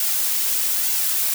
blue noise with flanger, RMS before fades -21 dBFS, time 0-1.34 s, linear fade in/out 2 ms, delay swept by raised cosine 1.6 to 4.1 ms, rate 1.1 Hz, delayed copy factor -0.5, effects none

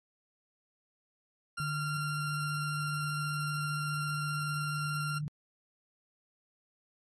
40% pulse tone with vibrato, 1382 Hz, F6, 19 cents flat, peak -34 dBFS, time 1.57-5.19 s, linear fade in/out 10 ms, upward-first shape sine, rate 15 Hz, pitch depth 12 cents each way
sine tone, 148.8 Hz, D3, 23 cents sharp, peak -34 dBFS, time 1.6-5.28 s, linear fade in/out 0 ms
effects AAC 32 kbps

